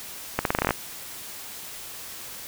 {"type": "accelerating click train", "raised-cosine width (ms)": 0.5, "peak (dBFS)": -6, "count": 10, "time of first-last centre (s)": [0.39, 0.708], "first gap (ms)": 62, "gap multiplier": 0.85, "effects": ["white hiss -39 dBFS RMS until 2.47 s"]}